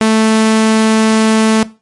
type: tone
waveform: sawtooth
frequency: 220 Hz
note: A3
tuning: in tune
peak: -4 dBFS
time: 0.01-1.63 s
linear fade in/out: 0 ms
effects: noise-tail reverb RT60 0.3 s tail -18 dB re dry + MP3 48 kbps